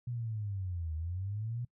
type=linear two-way sweep; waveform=sine; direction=down then up; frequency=123.47 to 77.3 to 123.47 Hz; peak=-34 dBFS; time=0.07-1.65 s; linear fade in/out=5 ms; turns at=0.95 s; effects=noise-tail reverb RT60 0.1 s tail -24 dB re dry